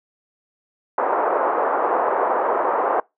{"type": "band-pass noise", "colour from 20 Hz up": "white", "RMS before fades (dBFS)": -20, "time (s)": [0.98, 3], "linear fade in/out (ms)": 2, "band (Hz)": [400, 1100], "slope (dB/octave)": 24, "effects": ["noise-tail reverb RT60 0.2 s tail -24 dB re dry", "low-pass 2000 Hz 12 dB/octave"]}